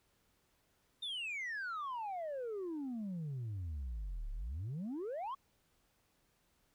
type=exponential two-way sweep; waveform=sine; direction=down then up; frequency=3677 to 33.8 to 1139 Hz; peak=-36 dBFS; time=1.02-5.35 s; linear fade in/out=10 ms; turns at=4.31 s; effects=tanh soft clip ceiling -37 dBFS + pink hiss -75 dBFS RMS until 6.74 s